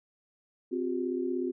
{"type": "tone cluster", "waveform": "sine", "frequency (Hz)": [260.3, 357.9, 394.4], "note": ["C4", "F4", "G4"], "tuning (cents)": [-9, 42, 11], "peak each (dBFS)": [-33, -31, -37], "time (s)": [0.71, 1.52], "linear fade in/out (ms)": 20, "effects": []}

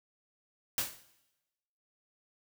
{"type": "noise with exponential decay", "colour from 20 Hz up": "white", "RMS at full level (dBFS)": -28, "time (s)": [0.78, 1.03], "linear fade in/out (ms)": 1, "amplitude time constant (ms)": 53, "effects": ["noise-tail reverb RT60 1.0 s tail -17 dB re dry"]}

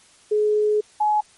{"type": "tone pair in turn", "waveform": "sine", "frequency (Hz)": [422.7, 845.4], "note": ["G#4", "G#5"], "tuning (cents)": [31, 31], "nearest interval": "octave", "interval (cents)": 1200, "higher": "second", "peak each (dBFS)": -16, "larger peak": "neither", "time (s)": [[0.31, 0.81], [1, 1.21]], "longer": "first", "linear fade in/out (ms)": 10, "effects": ["white hiss -53 dBFS RMS until 1.37 s", "MP3 48 kbps"]}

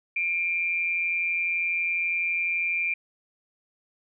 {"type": "tone with amplitude modulation", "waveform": "sine", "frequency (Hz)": 2377, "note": "D7", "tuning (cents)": 20, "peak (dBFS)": -21, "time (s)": [0.16, 2.94], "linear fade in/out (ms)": 5, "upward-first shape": "sine", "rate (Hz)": 172, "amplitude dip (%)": 55, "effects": []}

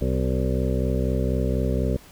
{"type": "harmonic tone with a mistuned harmonic", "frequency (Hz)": 64.1, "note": "C2", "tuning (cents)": -35, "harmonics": [1, 2, 3, 4, 6, 7, 8, 9], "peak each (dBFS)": [-24, -27, -29, -30, -32, -32, -33, -34], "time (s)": [0.01, 1.97], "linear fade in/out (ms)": 5, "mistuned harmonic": 6, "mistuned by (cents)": -45, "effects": ["pink hiss -49 dBFS RMS until 2.11 s"]}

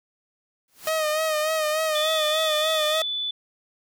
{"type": "noise with exponential growth", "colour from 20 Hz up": "white", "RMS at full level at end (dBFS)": -32, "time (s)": [0.68, 0.89], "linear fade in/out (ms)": 1, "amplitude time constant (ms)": 45}
{"type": "tone with vibrato", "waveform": "sawtooth", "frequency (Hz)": 622.3, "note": "D#5", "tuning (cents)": 0, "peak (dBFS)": -18, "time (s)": [0.87, 3.02], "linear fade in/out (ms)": 2, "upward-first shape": "sine", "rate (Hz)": 3.4, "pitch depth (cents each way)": 46}
{"type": "tone", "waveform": "sine", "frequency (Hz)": 3482, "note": "A7", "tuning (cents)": -19, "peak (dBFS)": -25, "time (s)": [1.95, 3.31], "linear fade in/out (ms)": 5}
{"effects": []}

